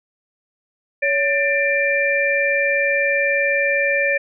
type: tone cluster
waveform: sine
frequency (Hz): 562 / 1786 / 2367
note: C#5 / A6 / D7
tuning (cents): +24 / +25 / +13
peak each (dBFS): -20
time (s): 1.02-4.18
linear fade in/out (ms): 10
effects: none